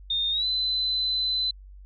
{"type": "tone with pitch glide", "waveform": "sine", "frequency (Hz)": [3653, 4030], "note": ["A#7", "B7"], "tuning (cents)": [-36, 34], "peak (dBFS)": -23, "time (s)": [0.1, 1.51], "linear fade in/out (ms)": 5, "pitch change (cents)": 170, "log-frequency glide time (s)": [0.31, 0.46], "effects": ["added 48 Hz sine -43 dBFS peak until 1.85 s"]}